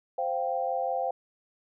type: chord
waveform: sine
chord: C suspended fourth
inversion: none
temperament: equal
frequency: 523.3 / 698.5 / 784 Hz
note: C5 / F5 / G5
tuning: 0 / 0 / 0 cents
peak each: -31 dBFS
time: 0.18-1.11 s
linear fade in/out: 5 ms
effects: none